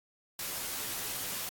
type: noise with comb filter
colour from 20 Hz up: white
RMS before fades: -37 dBFS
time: 0.39-1.49 s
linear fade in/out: 2 ms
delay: 13 ms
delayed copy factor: -0.65
effects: AAC 64 kbps